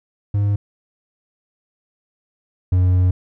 triangle tone pair in turn, 101.9 / 91.11 Hz, G#2 / F#2, -32 / -26 cents, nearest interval major second, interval 194 cents, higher first, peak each -13 / -10 dBFS, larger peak second, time 0.34-0.56 / 2.72-3.11 s, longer second, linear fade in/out 5 ms, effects none

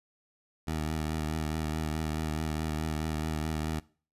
15% pulse tone with vibrato, 78 Hz, D#2, 5 cents sharp, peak -24 dBFS, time 0.67-3.8 s, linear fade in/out 10 ms, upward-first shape triangle, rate 4.7 Hz, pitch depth 43 cents each way, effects noise-tail reverb RT60 0.4 s tail -21 dB re dry + resampled to 32000 Hz

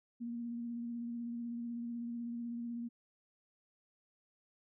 sine tone with vibrato, 236 Hz, A#3, 22 cents sharp, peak -38 dBFS, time 0.2-2.89 s, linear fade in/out 20 ms, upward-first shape sine, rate 16 Hz, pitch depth 21 cents each way, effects none

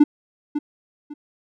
triangle tone with echo, 294.9 Hz, D4, 7 cents sharp, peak -5 dBFS, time 0-0.04 s, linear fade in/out 10 ms, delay 550 ms, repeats 2, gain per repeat -12 dB, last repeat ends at 1.14 s, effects tanh soft clip ceiling -1 dBFS

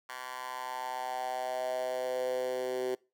10% pulse tone with high-pass filter sweep, 127.4 Hz, C3, 46 cents flat, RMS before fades -35 dBFS, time 0.09-2.95 s, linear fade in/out 5 ms, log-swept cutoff 1200 to 390 Hz, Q 5.3, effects noise-tail reverb RT60 0.3 s tail -24 dB re dry

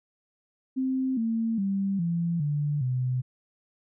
sine tone with pitch steps, 261.6 / 226.4 / 195.98 / 169.63 / 146.82 / 127.08 Hz, C4 / A3 / G3 / E3 / D3 / B2, 0 / +50 / 0 / +50 / 0 / +50 cents, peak -24 dBFS, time 0.76-3.22 s, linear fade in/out 20 ms, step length 410 ms, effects none

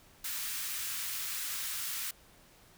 white high-pass noise, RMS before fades -37 dBFS, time 0.24-2.11 s, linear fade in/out 5 ms, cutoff 1200 Hz, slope 24 dB/octave, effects pink hiss -60 dBFS RMS until 2.77 s

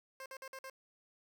15% pulse tone bursts, 530 Hz, C5, 22 cents sharp, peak -39 dBFS, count 5, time 0.2-0.699 s, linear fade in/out 2 ms, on 59 ms, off 51 ms, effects none

